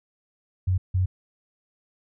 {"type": "tone bursts at uneven times", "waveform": "sine", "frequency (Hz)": 92.5, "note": "F#2", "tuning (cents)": 0, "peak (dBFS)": -19, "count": 2, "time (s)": [[0.67, 0.78], [0.94, 1.06]], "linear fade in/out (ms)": 10, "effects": []}